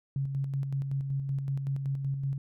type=tone with tremolo; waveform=sine; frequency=137.3 Hz; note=C#3; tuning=16 cents flat; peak=-27 dBFS; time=0.16-2.38 s; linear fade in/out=2 ms; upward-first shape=square; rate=5.3 Hz; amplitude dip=40%; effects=none